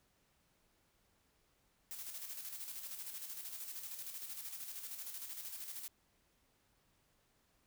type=noise with tremolo; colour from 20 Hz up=blue; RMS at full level=-45 dBFS; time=1.91-5.88 s; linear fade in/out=0 ms; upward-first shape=square; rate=13 Hz; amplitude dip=45%; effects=pink hiss -75 dBFS RMS until 7.66 s